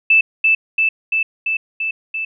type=tone with echo; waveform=sine; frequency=2637 Hz; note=E7; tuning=in tune; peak=-8 dBFS; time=0.1-0.21 s; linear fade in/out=5 ms; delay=340 ms; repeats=6; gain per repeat=-2 dB; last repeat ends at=2.25 s; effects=none